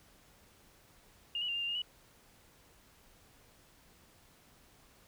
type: tone with pitch steps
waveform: sine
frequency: 2825 / 2937 / 2790 / 2807 / 2787 / 2834 / 2945 Hz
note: F7 / F#7 / F7 / F7 / F7 / F7 / F#7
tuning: +19 / -13 / -2 / +8 / -4 / +25 / -9 cents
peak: -33 dBFS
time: 1.35-1.819 s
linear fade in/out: 2 ms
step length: 67 ms
effects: pink hiss -63 dBFS RMS until 5.07 s